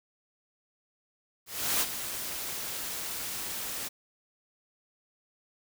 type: noise with ADSR envelope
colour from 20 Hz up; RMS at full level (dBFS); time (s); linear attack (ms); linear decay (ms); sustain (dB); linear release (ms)
white; -26; 1.46-3.89; 350; 43; -10; 17
effects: none